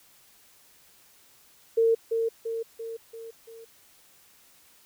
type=tone with echo; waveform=sine; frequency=455.2 Hz; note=A#4; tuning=41 cents flat; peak=-18 dBFS; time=1.77-1.95 s; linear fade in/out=10 ms; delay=340 ms; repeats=5; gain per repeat=-5 dB; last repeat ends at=3.65 s; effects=white hiss -58 dBFS RMS until 4.85 s